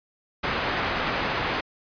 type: low-pass noise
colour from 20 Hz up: white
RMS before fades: -27 dBFS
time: 0.43-1.61 s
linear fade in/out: 10 ms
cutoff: 2000 Hz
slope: 12 dB/octave
effects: resampled to 11025 Hz